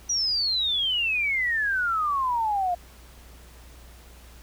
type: exponential sweep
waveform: sine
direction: down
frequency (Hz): 5870 to 692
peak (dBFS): -22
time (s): 0.09-2.75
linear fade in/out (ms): 10
effects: added 60 Hz sine -47 dBFS peak until 4.42 s + pink hiss -52 dBFS RMS until 4.42 s